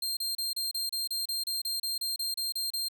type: tone bursts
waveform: sawtooth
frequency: 4186 Hz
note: C8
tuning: in tune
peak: -27 dBFS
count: 16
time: 0.02-2.885 s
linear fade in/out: 5 ms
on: 150 ms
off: 31 ms
effects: none